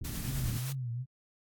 pink low-pass noise, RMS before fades -37 dBFS, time 0.01-0.58 s, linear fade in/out 5 ms, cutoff 240 Hz, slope 24 dB/octave
white noise with tremolo, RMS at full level -42 dBFS, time 0.04-0.73 s, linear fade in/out 10 ms, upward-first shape sine, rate 9.7 Hz, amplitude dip 25%
sine tone with vibrato, 126.5 Hz, B2, 42 cents sharp, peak -33 dBFS, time 0.24-1.06 s, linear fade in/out 50 ms, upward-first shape triangle, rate 2.6 Hz, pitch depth 160 cents each way
effects AAC 64 kbps

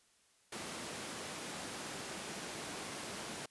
pink high-pass noise, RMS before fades -44 dBFS, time 0.52-3.46 s, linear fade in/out 5 ms, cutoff 180 Hz, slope 12 dB/octave, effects white hiss -70 dBFS RMS until 3.5 s + resampled to 24000 Hz

